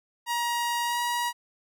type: tone with pitch glide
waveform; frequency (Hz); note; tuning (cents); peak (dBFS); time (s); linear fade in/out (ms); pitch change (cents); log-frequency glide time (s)
sawtooth; 949 to 958.4; A#5 to A#5; +31 to +48; -22; 0.26-1.33; 50; +17; 0.85-0.99
effects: none